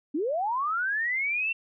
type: linear sweep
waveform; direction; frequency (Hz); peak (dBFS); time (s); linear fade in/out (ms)
sine; up; 266.4 to 2730; -25; 0.14-1.53; 10
effects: none